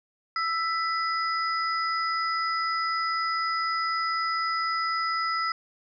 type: tone cluster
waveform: sine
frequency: 1322 / 1983 / 4986 Hz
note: E6 / B6 / D#8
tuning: +5 / +7 / +3 cents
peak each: -26 / -32 / -34 dBFS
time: 0.36-5.52 s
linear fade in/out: 2 ms
effects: none